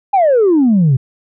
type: exponential sweep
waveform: sine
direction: down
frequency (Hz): 830.6 to 123.47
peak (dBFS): -6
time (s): 0.13-0.97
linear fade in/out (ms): 10
effects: tanh soft clip ceiling -5 dBFS